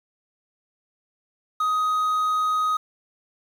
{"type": "tone with quantisation", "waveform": "triangle", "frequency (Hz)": 1254, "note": "D#6", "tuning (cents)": 13, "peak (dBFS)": -18, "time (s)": [1.6, 2.77], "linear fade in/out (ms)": 5, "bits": 8, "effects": []}